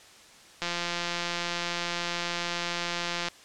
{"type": "click train", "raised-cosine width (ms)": 0.2, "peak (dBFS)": -13, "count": 462, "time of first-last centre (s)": [0.62, 3.285], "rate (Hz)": 173, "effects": ["white hiss -52 dBFS RMS until 3.44 s", "low-pass 7000 Hz 12 dB/octave"]}